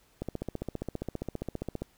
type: click train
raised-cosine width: 2 ms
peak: -20 dBFS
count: 25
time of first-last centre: 0.22-1.82 s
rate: 15 Hz
effects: pink hiss -65 dBFS RMS until 1.97 s